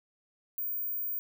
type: tone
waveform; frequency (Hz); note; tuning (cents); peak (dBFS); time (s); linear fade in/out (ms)
sine; 15240; A#9; +37; -31; 0.58-1.19; 0
effects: none